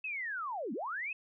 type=linear two-way sweep; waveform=sine; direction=down then up; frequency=2637 to 196 to 2637 Hz; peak=-35 dBFS; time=0.04-1.13 s; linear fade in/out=5 ms; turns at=0.73 s; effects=none